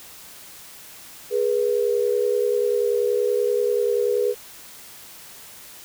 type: tone pair together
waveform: sine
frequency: 415.3 / 485.7 Hz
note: G#4 / B4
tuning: 0 / -29 cents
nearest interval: minor third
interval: 271 cents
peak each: -21 dBFS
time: 1.3-4.35 s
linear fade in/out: 50 ms
effects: white hiss -43 dBFS RMS until 5.84 s